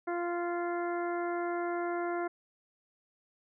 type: harmonic tone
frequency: 347.2 Hz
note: F4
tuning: 10 cents flat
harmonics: 1 / 2 / 3 / 4 / 5 / 6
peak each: -33 / -36 / -42 / -41 / -47 / -49 dBFS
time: 0.07-2.28 s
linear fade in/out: 10 ms
effects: none